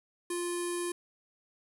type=tone with low-pass filter; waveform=square; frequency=349.2 Hz; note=F4; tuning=in tune; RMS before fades=-34 dBFS; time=0.3-0.92 s; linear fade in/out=5 ms; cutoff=10000 Hz; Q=8.6; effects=10-bit